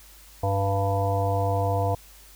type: harmonic tone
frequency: 98.5 Hz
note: G2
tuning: 9 cents sharp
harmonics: 1 / 3 / 5 / 7 / 9 / 10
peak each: -24 / -36 / -29 / -27 / -33 / -35 dBFS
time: 0.43-1.95 s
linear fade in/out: 5 ms
effects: added 50 Hz sine -51 dBFS peak until 2.35 s + white hiss -51 dBFS RMS until 2.35 s